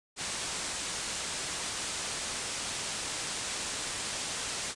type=low-pass noise; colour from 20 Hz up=white; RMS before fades=-36 dBFS; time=0.16-4.75 s; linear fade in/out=50 ms; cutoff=9300 Hz; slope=48 dB/octave; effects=resampled to 24000 Hz